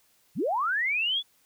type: linear sweep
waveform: sine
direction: up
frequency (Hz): 105 to 3488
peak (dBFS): -24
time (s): 0.35-1.23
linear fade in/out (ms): 50
effects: white hiss -65 dBFS RMS until 1.45 s